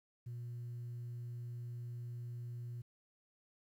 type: tone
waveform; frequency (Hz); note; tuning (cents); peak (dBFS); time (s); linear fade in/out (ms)
sine; 120; B2; -49; -40; 0.26-2.82; 10
effects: tanh soft clip ceiling -40 dBFS + 12-bit